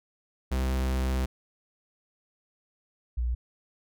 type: tone pair in turn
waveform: 45% pulse / sine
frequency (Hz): 64.9 / 60.02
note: C2 / B1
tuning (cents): -13 / -49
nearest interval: minor second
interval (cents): 136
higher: first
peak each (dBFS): -25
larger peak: neither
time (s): 0.51-1.26 / 3.17-3.35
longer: first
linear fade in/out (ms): 10
effects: none